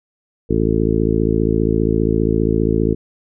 harmonic tone, 55 Hz, A1, in tune, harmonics 1 / 2 / 3 / 4 / 5 / 6 / 7 / 8, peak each -22 / -22 / -22 / -22 / -22 / -22 / -22 / -22 dBFS, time 0.49-2.95 s, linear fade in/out 20 ms, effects none

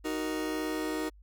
40% pulse chord, D# minor, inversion none, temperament just, 311.1 / 373.4 / 466.7 Hz, D#4 / F#4 / A#4, 0 / +16 / +2 cents, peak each -32 / -37 / -37 dBFS, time 0.04-1.1 s, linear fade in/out 20 ms, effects added 50 Hz sine -52 dBFS peak until 1.22 s

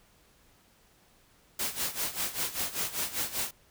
white noise with tremolo, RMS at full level -30 dBFS, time 1.59-3.51 s, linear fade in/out 5 ms, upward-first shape sine, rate 5.1 Hz, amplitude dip 80%, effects pink hiss -63 dBFS RMS until 3.7 s

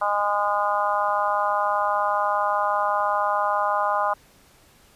harmonic tone, 205.1 Hz, G#3, 21 cents flat, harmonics 3 / 4 / 5 / 6 / 7, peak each -27 / -25 / -25 / -26 / -32 dBFS, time 0.01-4.14 s, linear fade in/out 10 ms, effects pink hiss -55 dBFS RMS until 4.95 s + resampled to 32000 Hz

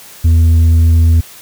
sine tone with tanh clipping, 82.2 Hz, E2, 4 cents flat, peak -6 dBFS, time 0.24-1.21 s, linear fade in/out 10 ms, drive 4 dB, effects white hiss -36 dBFS RMS until 1.41 s

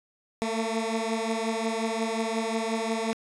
15% pulse beating tone pair, 222.9 / 228.5 Hz, A3 / A#3, +23 / -34 cents, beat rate 5.6 Hz, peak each -22 / -25 dBFS, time 0.42-3.13 s, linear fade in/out 0 ms, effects resampled to 22050 Hz

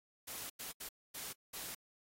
white noise bursts at uneven times, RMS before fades -45 dBFS, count 5, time 0.27-0.5 / 0.59-0.72 / 0.8-0.89 / 1.14-1.33 / 1.53-1.75 s, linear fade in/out 10 ms, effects AAC 48 kbps

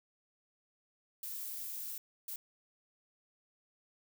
violet noise bursts at uneven times, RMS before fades -42 dBFS, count 2, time 1.23-1.98 / 2.28-2.36 s, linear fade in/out 2 ms, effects none

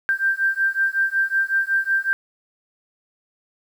sine beating tone pair, 1574 / 1579.4 Hz, G6 / G6, +7 / +13 cents, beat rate 5.4 Hz, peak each -21 dBFS, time 0.09-2.13 s, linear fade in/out 0 ms, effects 8-bit

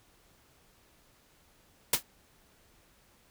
white noise with exponential decay, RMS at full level -19 dBFS, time 1.93-2.03 s, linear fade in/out 5 ms, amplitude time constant 20 ms, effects pink hiss -64 dBFS RMS until 3.3 s

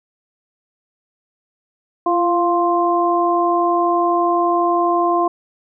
sine tone cluster, 343.2 / 698 / 1050 Hz, F4 / F5 / C6, -30 / -1 / +6 cents, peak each -18 dBFS, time 2.06-5.28 s, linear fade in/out 5 ms, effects none

